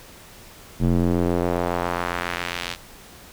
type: tone with band-pass filter sweep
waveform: square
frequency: 43.65 Hz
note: F1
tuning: in tune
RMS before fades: -23 dBFS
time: 0.79-2.77 s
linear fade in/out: 50 ms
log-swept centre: 180 to 3800 Hz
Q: 1.1
effects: pink hiss -45 dBFS RMS until 3.32 s